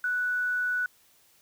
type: tone with quantisation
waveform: sine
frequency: 1480 Hz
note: F#6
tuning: in tune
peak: -25 dBFS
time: 0.04-0.86 s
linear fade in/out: 2 ms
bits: 9
effects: white hiss -62 dBFS RMS until 1.41 s